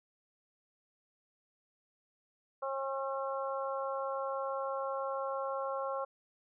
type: harmonic tone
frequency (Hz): 270.6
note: C#4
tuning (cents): -42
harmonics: 2 / 3 / 4 / 5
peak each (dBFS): -36 / -42 / -39 / -43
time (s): 2.62-6.05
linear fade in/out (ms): 10
effects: none